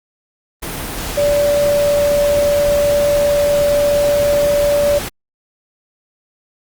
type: tone in noise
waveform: sine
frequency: 579 Hz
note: D5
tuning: 25 cents flat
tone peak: -11 dBFS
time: 1.17-4.99 s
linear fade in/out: 10 ms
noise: pink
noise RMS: -24 dBFS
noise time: 0.62-5.09 s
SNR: +10 dB
effects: Opus 32 kbps